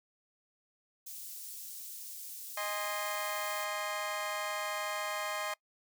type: high-pass noise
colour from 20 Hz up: white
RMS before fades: -45 dBFS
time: 1.06-3.65 s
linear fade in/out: 10 ms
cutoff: 5900 Hz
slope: 12 dB/octave
type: chord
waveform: 20% pulse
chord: Ab major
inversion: second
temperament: equal with one note detuned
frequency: 622.3 / 818.7 / 1046.5 Hz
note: Eb5 / Ab5 / C6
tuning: 0 / -25 / 0 cents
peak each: -33 / -36 / -34 dBFS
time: 2.57-5.54 s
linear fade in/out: 5 ms
effects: noise-tail reverb RT60 0.1 s tail -23 dB re dry